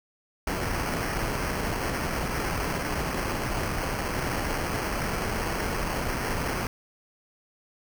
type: noise with sample-and-hold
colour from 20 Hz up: pink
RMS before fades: -29 dBFS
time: 0.47-6.67 s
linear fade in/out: 2 ms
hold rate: 3675 Hz
effects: none